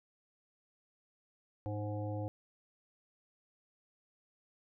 harmonic tone with a mistuned harmonic, 105 Hz, G#2, 19 cents sharp, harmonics 1 / 3 / 5 / 7 / 8, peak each -37 / -43 / -43 / -48 / -52 dBFS, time 1.66-2.28 s, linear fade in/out 0 ms, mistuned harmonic 3, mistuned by -27 cents, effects none

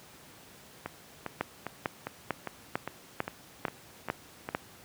two click trains, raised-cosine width 0.5 ms, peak -19 / -13 dBFS, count 10 / 8, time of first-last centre 0.86-4.489 / 1.41-4.549 s, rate 2.48 / 2.23 Hz, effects pink hiss -53 dBFS RMS until 4.84 s + high-pass 100 Hz 12 dB/octave

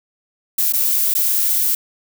violet noise with dropouts, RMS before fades -17 dBFS, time 0.58-1.75 s, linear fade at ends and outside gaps 5 ms, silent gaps 0.725-0.735 / 1.14-1.15 s, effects none

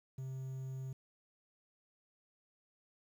triangle tone with quantisation, 131.8 Hz, C3, 13 cents sharp, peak -38 dBFS, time 0.18-0.93 s, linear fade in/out 5 ms, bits 11, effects none

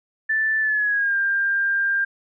sine tone with pitch glide, 1760 to 1595.4 Hz, A6 to G6, 0 to +30 cents, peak -18 dBFS, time 0.29-2.05 s, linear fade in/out 10 ms, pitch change -170 cents, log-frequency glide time 0.6-1.16 s, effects none

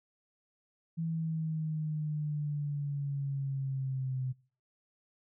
sine exponential sweep, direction down, 164.81 to 128.6 Hz, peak -31 dBFS, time 0.97-4.33 s, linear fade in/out 20 ms, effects noise-tail reverb RT60 0.4 s tail -23 dB re dry

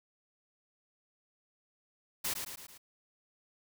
white noise with echo, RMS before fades -34 dBFS, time 2.24-2.34 s, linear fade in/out 10 ms, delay 110 ms, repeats 4, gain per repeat -5 dB, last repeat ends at 2.78 s, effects none

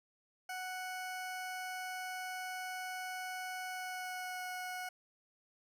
20% pulse tone with pitch glide, 740 to 733.2 Hz, F#5 to F#5, 0 to -16 cents, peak -35 dBFS, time 0.49-4.89 s, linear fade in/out 5 ms, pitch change -16 cents, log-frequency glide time 3.67-4.46 s, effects none

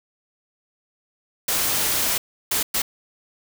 white noise bursts at uneven times, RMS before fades -22 dBFS, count 3, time 1.48-2.18 / 2.51-2.63 / 2.74-2.82 s, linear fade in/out 5 ms, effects none

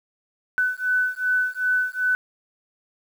sine beating tone pair, 1500 / 1502.6 Hz, F#6 / F#6, +23 / +26 cents, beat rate 2.6 Hz, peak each -23 dBFS, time 0.58-2.15 s, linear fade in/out 0 ms, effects 8-bit

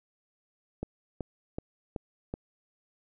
click train, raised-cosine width 2 ms, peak -20 dBFS, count 5, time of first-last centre 0.83-2.339 s, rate 2.65 Hz, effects none

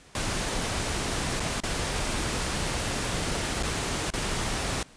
pink noise with dropouts, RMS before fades -29 dBFS, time 0.15-4.83 s, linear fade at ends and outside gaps 2 ms, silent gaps 1.398-1.402 / 1.603-1.635 / 3.627-3.632 / 4.104-4.136 s, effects pink hiss -53 dBFS RMS until 4.96 s + resampled to 22050 Hz

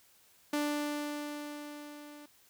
sawtooth tone with level ramp, 294.5 Hz, D4, 5 cents sharp, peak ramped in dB -25 to -45 dBFS, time 0.53-2.26 s, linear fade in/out 5 ms, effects white hiss -64 dBFS RMS until 2.49 s

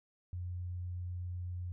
sine tone, 89.2 Hz, F2, 37 cents sharp, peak -37 dBFS, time 0.33-1.72 s, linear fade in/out 0 ms, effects none

